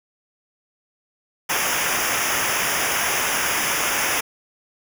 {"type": "noise with comb filter", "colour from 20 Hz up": "pink", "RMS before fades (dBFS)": -22, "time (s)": [1.49, 4.21], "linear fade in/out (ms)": 10, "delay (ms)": 0.24, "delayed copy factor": -0.95, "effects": []}